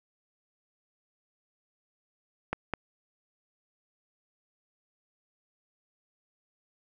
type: clicks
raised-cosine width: 0.5 ms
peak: -14 dBFS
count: 2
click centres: 2.53 / 2.737 s
effects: none